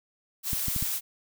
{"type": "noise", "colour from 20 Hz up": "blue", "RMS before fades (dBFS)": -30, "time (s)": [0.43, 1.01], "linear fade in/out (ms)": 50}
{"type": "clicks", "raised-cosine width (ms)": 5, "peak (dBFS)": -20, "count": 4, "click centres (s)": [0.532, 0.683, 0.763, 0.826]}
{"effects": []}